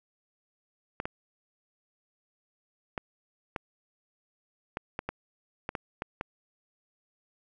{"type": "clicks", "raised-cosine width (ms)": 0.5, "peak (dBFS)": -17, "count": 11, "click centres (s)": [1.001, 1.055, 2.978, 3.562, 4.771, 4.991, 5.09, 5.691, 5.752, 6.021, 6.211], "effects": []}